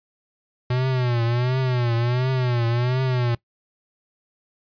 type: tone with vibrato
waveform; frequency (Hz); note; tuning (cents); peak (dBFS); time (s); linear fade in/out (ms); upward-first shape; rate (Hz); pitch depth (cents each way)
square; 123.47; B2; 0; -20; 0.7-3.35; 5; triangle; 1.4; 120
effects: noise-tail reverb RT60 0.1 s tail -20 dB re dry + resampled to 11025 Hz